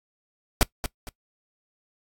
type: noise with echo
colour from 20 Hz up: pink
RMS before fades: -17 dBFS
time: 0.61-0.63 s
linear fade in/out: 0 ms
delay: 230 ms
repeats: 2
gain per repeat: -10 dB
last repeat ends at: 1.09 s
effects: noise-tail reverb RT60 0.1 s tail -21 dB re dry + AAC 64 kbps